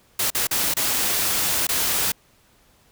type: noise with dropouts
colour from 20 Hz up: white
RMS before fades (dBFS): -22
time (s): 0.19-2.12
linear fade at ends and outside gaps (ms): 5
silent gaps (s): 0.303-0.348 / 0.471-0.51 / 0.739-0.767 / 1.67-1.689
effects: pink hiss -58 dBFS RMS until 2.91 s